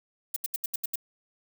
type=noise bursts; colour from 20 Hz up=violet; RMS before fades=-29 dBFS; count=7; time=0.34-0.957 s; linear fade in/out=5 ms; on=23 ms; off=76 ms; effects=none